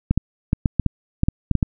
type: clicks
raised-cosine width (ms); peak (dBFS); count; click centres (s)
5; -4; 11; 0.11 / 0.176 / 0.531 / 0.658 / 0.797 / 0.863 / 1.234 / 1.285 / 1.513 / 1.553 / 1.628
effects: none